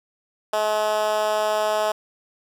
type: tone with high-pass filter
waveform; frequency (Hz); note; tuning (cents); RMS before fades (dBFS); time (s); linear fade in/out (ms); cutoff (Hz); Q
10% pulse; 213.5; G#3; +48; -22; 0.53-1.92; 5; 610; 2.7
effects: low-pass 12000 Hz 12 dB/octave + 8-bit